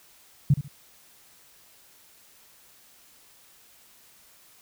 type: tone with echo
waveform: sine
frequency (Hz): 142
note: C#3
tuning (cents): +42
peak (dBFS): -14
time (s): 0.5-0.54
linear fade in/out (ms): 5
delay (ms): 71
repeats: 2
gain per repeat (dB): -12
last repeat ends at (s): 0.682
effects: white hiss -56 dBFS RMS until 4.61 s